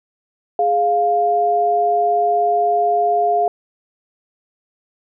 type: tone pair together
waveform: sine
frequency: 416.6 / 700.6 Hz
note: G#4 / F5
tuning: +5 / +5 cents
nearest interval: major sixth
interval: 900 cents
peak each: -20 / -14 dBFS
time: 0.59-3.48 s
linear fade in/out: 2 ms
effects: none